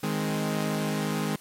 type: chord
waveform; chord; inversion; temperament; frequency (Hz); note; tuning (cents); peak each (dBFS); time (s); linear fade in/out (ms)
sawtooth; Ab major; second; equal; 155.56 / 207.7 / 261.6; Eb3 / Ab3 / C4; 0 / 0 / 0; -26 / -25 / -30; 0.03-1.36; 5
effects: white hiss -52 dBFS RMS until 1.4 s + MP3 64 kbps